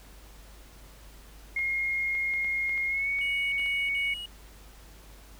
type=tone with pitch glide; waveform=sine; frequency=2143 to 2228 Hz; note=C7 to C#7; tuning=+41 to +8 cents; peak=-26 dBFS; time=1.56-4.14 s; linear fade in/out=5 ms; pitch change=+67 cents; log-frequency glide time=2.88-3.09 s
type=clicks; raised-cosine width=0.3 ms; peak=-30 dBFS; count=9; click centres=1.591 / 2.151 / 2.338 / 2.446 / 2.694 / 2.777 / 3.188 / 3.597 / 3.661 s
type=tone bursts; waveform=triangle; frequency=2900 Hz; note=F#7; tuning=35 cents flat; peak=-34 dBFS; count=3; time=3.21-4.258 s; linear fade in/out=2 ms; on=310 ms; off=59 ms
effects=added 50 Hz sine -49 dBFS peak until 5.39 s + pink hiss -54 dBFS RMS until 5.39 s